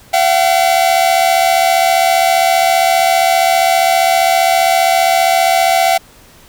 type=tone pair together; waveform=45% pulse; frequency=682.9 / 758 Hz; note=F5 / F#5; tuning=-39 / +42 cents; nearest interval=major second; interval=181 cents; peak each=-12 dBFS; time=0.13-5.98 s; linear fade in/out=10 ms; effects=pink hiss -43 dBFS RMS until 6.48 s